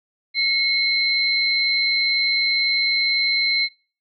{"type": "tone pair together", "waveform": "sine", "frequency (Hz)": [2174, 4104], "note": ["C#7", "C8"], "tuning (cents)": [-34, -34], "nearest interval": "major seventh", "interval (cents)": 1100, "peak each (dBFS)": -20, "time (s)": [0.34, 3.69], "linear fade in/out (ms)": 50, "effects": ["noise-tail reverb RT60 0.4 s tail -23 dB re dry"]}